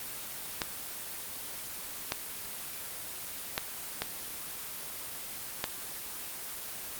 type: clicks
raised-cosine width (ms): 0.2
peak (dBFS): -11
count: 5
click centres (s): 0.618 / 2.121 / 3.579 / 4.02 / 5.641
effects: white hiss -40 dBFS RMS until 6.99 s + Opus 24 kbps